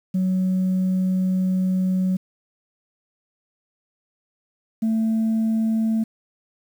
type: tone pair in turn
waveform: sine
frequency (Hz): 186.2 / 222.3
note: F#3 / A3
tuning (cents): +11 / +18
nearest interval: minor third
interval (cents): 307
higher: second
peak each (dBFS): -16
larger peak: neither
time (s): 0.14-2.17 / 4.82-6.04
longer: first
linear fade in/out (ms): 10
effects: tanh soft clip ceiling -16 dBFS + 8-bit